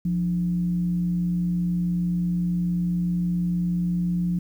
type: tone with frequency modulation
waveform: sine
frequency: 175.4 Hz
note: F3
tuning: 8 cents sharp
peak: -21 dBFS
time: 0.05-4.39 s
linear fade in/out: 5 ms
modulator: 126 Hz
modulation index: 0.25
effects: 9-bit